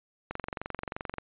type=click train; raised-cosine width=0.5 ms; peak=-19 dBFS; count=21; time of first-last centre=0.31-1.183 s; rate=22.9 Hz; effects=resampled to 8000 Hz